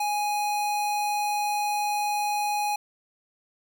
square tone, 830.6 Hz, G#5, in tune, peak -25 dBFS, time 0-2.76 s, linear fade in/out 5 ms, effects none

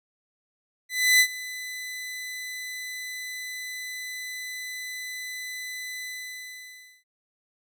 sawtooth tone with ADSR envelope, 2005 Hz, B6, 26 cents sharp, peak -11 dBFS, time 0.89-7.04 s, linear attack 310 ms, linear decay 71 ms, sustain -19 dB, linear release 1000 ms, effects none

